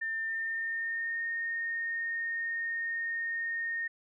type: tone with pitch glide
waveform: sine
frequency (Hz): 1800 to 1842.1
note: A6 to A#6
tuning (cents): +39 to -21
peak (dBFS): -31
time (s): 0.01-3.88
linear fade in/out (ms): 10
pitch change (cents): +40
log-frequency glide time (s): 0.22-1.23
effects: none